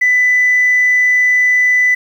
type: tone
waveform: sine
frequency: 1994 Hz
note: B6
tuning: 16 cents sharp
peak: -7 dBFS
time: 0.01-1.95 s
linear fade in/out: 10 ms
effects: tanh soft clip ceiling -5 dBFS + 7-bit